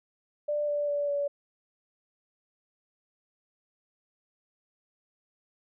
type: tone with pitch steps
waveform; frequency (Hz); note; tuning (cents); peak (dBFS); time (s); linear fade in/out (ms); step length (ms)
sine; 591 / 584.5 / 578.2 / 571.9; D5 / D5 / D5 / D5; +11 / -8 / -27 / -46; -26; 0.48-1.28; 10; 200
effects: none